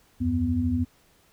sine tone cluster, 80.1 / 93 / 249 Hz, E2 / F#2 / B3, -49 / +9 / +14 cents, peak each -30 / -27 / -24 dBFS, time 0.2-0.85 s, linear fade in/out 20 ms, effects pink hiss -61 dBFS RMS until 1.32 s

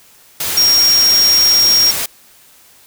sine tone in noise, 5580 Hz, F8, 2 cents flat, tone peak -8 dBFS, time 0.57-1.91 s, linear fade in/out 5 ms, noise white, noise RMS -19 dBFS, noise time 0.4-2.06 s, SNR +8 dB, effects white hiss -46 dBFS RMS until 2.86 s

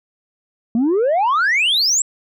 sine exponential sweep, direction up, 220 to 7800 Hz, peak -11 dBFS, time 0.75-2.02 s, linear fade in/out 2 ms, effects tanh soft clip ceiling -12 dBFS

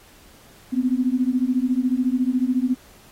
sine beating tone pair, 246.9 / 260.9 Hz, B3 / C4, 0 / -5 cents, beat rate 14 Hz, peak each -21 dBFS, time 0.72-2.75 s, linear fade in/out 20 ms, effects pink hiss -51 dBFS RMS until 3.11 s + AAC 48 kbps

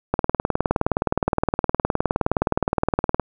click train, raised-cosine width 1 ms, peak -4 dBFS, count 60, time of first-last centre 0.14-3.197 s, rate 19.3 Hz, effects none

